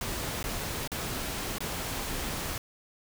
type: noise with dropouts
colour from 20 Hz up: pink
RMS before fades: -34 dBFS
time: 0.01-2.58 s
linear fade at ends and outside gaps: 2 ms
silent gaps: 0.429-0.44 / 0.876-0.917 / 1.584-1.605 s
effects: none